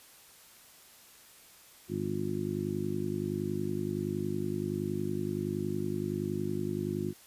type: harmonic tone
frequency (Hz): 50.7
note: G#1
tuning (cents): -41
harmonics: 2 / 3 / 4 / 5 / 6 / 7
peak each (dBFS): -40 / -38 / -37 / -40 / -39 / -35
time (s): 1.88-7.14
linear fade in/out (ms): 50
effects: white hiss -56 dBFS RMS until 7.26 s + resampled to 32000 Hz